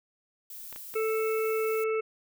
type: noise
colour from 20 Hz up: violet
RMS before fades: -43 dBFS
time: 0.5-1.84 s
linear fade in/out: 2 ms
type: clicks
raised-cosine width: 0.3 ms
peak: -28 dBFS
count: 3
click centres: 0.727 / 0.761 / 0.94 s
type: harmonic tone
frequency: 440 Hz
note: A4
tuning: in tune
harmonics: 1 / 3 / 5 / 6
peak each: -26 / -36 / -40 / -42 dBFS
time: 0.95-2.01 s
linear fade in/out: 10 ms
effects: none